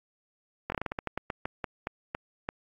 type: slowing click train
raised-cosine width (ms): 0.5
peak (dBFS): -16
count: 16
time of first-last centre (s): 0.7-2.489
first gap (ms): 21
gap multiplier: 1.22
effects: AAC 48 kbps